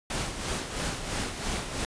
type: noise with tremolo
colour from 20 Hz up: pink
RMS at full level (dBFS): -30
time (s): 0.1-1.85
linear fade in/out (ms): 2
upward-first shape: sine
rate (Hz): 3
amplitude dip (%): 55
effects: resampled to 22050 Hz